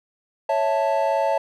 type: chord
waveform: triangle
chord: A major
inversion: first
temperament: equal with one note detuned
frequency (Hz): 554.4 / 657.4 / 880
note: C#5 / E5 / A5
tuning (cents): 0 / -5 / 0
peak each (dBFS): -21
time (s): 0.49-1.38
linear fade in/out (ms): 5
effects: none